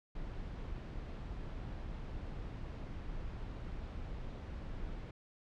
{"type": "noise", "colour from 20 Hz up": "brown", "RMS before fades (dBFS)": -43, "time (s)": [0.15, 5.11], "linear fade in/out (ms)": 5, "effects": ["low-pass 4000 Hz 12 dB/octave"]}